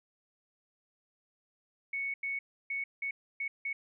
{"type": "tone bursts at uneven times", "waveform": "sine", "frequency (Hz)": 2217, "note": "C#7", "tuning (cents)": 0, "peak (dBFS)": -32, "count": 6, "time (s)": [[1.93, 2.14], [2.23, 2.39], [2.7, 2.84], [3.02, 3.11], [3.4, 3.48], [3.65, 3.73]], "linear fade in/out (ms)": 5, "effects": []}